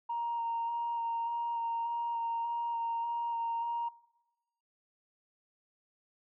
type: tone with vibrato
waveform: sine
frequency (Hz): 932.3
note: A#5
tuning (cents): 0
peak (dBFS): -31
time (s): 0.09-3.89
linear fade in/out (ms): 10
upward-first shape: square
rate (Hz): 1.7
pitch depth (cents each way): 11
effects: noise-tail reverb RT60 1.0 s tail -20 dB re dry + tanh soft clip ceiling -27 dBFS